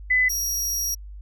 sine / sawtooth tone pair in turn, 2008 / 5679 Hz, B6 / F8, +28 / +28 cents, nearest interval octave + tritone, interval 1800 cents, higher second, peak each -16 / -21 dBFS, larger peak first, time 0.1-0.29 / 0.29-0.95 s, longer second, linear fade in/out 10 ms, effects added 50 Hz sine -36 dBFS peak until 1.21 s

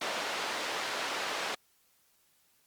pink band-pass noise, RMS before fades -35 dBFS, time 0.01-1.55 s, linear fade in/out 5 ms, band 550 to 4700 Hz, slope 12 dB/octave, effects white hiss -69 dBFS RMS until 2.66 s + Opus 48 kbps

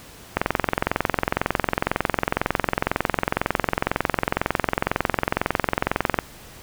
click train, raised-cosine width 0.5 ms, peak -3 dBFS, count 129, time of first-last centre 0.37-6.188 s, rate 22 Hz, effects pink hiss -44 dBFS RMS until 6.62 s

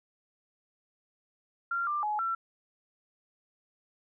sine tone with pitch steps, 1383 / 1187 / 844 / 1350 Hz, F6 / D6 / G#5 / E6, -17 / +18 / +28 / +41 cents, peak -28 dBFS, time 1.71-2.35 s, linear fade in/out 5 ms, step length 160 ms, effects none

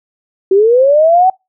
sine linear sweep, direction up, 372.3 to 764 Hz, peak -5 dBFS, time 0.51-1.3 s, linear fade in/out 5 ms, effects noise-tail reverb RT60 0.2 s tail -23 dB re dry

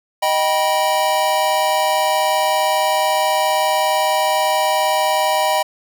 square chord, Eb augmented, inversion none, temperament just, 622.3 / 777.8 / 972.3 Hz, Eb5 / G5 / B5, 0 / -14 / -27 cents, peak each -20 dBFS, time 0.22-5.63 s, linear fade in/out 10 ms, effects none

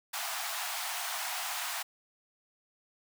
pink high-pass noise, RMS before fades -36 dBFS, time 0.13-1.83 s, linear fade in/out 10 ms, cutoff 660 Hz, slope 96 dB/octave, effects none

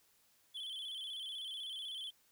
triangle tone with vibrato, 3269 Hz, G#7, 28 cents flat, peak -40 dBFS, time 0.54-2.11 s, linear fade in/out 20 ms, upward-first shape square, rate 16 Hz, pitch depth 76 cents each way, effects white hiss -71 dBFS RMS until 2.31 s

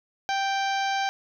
harmonic tone, 784 Hz, G5, in tune, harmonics 1 / 2 / 3 / 4 / 5 / 6 / 7 / 8, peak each -25 / -31 / -35 / -37 / -39 / -41 / -42 / -43 dBFS, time 0.29-1.09 s, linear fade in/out 0 ms, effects 10-bit

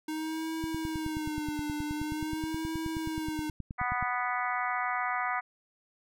square tone with vibrato, 310.1 Hz, D#4, 6 cents flat, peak -33 dBFS, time 0.08-3.5 s, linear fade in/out 5 ms, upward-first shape sine, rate 0.46 Hz, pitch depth 67 cents each way
click train, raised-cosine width 5 ms, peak -25 dBFS, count 33, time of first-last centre 0.64-4.026 s, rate 9.45 Hz
harmonic tone, 246.9 Hz, B3, in tune, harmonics 3 / 4 / 5 / 6 / 7 / 8 / 9, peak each -34 / -36 / -34 / -38 / -42 / -36 / -42 dBFS, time 3.78-5.41 s, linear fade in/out 20 ms
effects none

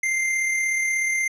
square tone with amplitude modulation, 2093 Hz, C7, in tune, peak -20 dBFS, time 0.03-1.28 s, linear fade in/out 5 ms, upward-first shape sine, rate 36.6 Hz, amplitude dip 30%, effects low-pass 10000 Hz 12 dB/octave

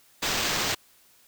blue noise with sample-and-hold, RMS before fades -27 dBFS, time 0.22-0.75 s, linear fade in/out 10 ms, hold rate 11025 Hz, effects white hiss -59 dBFS RMS until 1.27 s

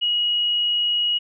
sine tone, 2900 Hz, F#7, 35 cents flat, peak -18 dBFS, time 0.01-1.19 s, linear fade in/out 20 ms, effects none

